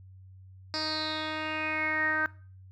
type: tone with low-pass filter sweep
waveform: 10% pulse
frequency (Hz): 311.1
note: D#4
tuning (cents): 0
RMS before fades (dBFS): -31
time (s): 0.74-2.26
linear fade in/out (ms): 0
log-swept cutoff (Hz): 5000 to 1600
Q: 8.8
effects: noise-tail reverb RT60 0.4 s tail -20 dB re dry + added 94 Hz sine -48 dBFS peak until 2.71 s